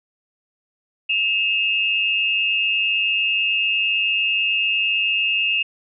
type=tone pair together; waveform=sine; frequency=2592 / 2799 Hz; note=E7 / F7; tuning=-30 / +3 cents; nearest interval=minor second; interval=133 cents; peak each=-20 dBFS; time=1.09-5.63 s; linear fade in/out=10 ms; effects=none